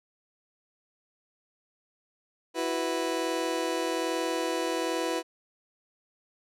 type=chord; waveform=30% pulse; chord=E suspended second; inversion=none; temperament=just; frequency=329.6 / 370.8 / 494.4 Hz; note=E4 / F#4 / B4; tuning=0 / +4 / +2 cents; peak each=-29 / -31 / -29 dBFS; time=2.54-5.23 s; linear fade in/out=50 ms; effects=low-pass 11000 Hz 12 dB/octave